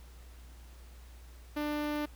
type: tone with notch filter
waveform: sawtooth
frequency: 297.1 Hz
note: D4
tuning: 20 cents sharp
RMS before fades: -34 dBFS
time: 1.56-2.06 s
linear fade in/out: 10 ms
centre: 7800 Hz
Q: 0.58
effects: added 60 Hz sine -49 dBFS peak until 2.15 s + pink hiss -60 dBFS RMS until 2.15 s